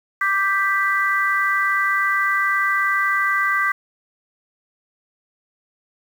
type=chord; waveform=sine; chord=G major; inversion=second; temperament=equal; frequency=1174.7 / 1568 / 1975.5 Hz; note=D6 / G6 / B6; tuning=0 / 0 / 0 cents; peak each=-21 dBFS; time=0.21-3.72 s; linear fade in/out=5 ms; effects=7-bit